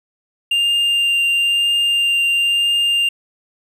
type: tone with vibrato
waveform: triangle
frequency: 2796 Hz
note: F7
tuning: 1 cent sharp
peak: -12 dBFS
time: 0.51-3.09 s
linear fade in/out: 5 ms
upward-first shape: triangle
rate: 1 Hz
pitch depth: 9 cents each way
effects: none